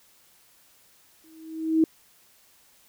sine tone with exponential growth, 320 Hz, D#4, 49 cents sharp, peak -14 dBFS, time 1.24-1.84 s, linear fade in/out 2 ms, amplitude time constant 130 ms, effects white hiss -59 dBFS RMS until 2.88 s

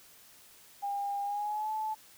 sine tone with pitch glide, 805 to 867.8 Hz, G5 to A5, +46 to -24 cents, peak -31 dBFS, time 0.82-1.95 s, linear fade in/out 20 ms, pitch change +130 cents, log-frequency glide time 1.23-1.72 s, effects white hiss -57 dBFS RMS until 2.17 s

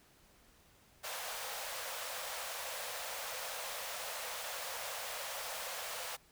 pink high-pass noise, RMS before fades -42 dBFS, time 1.03-6.17 s, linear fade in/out 20 ms, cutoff 480 Hz, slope 96 dB/octave, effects pink hiss -65 dBFS RMS until 6.31 s

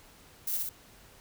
violet noise with echo, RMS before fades -32 dBFS, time 0.47-0.57 s, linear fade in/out 5 ms, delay 61 ms, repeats 2, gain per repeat -2 dB, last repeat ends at 0.692 s, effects pink hiss -56 dBFS RMS until 1.2 s

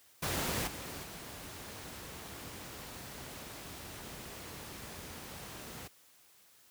pink noise with level steps, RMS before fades -34 / -43 / -46 dBFS, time 0.22-5.88 s, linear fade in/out 10 ms, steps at 0.67 / 1.03 s, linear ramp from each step 5 ms, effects white hiss -63 dBFS RMS until 6.7 s + high-pass 60 Hz 12 dB/octave

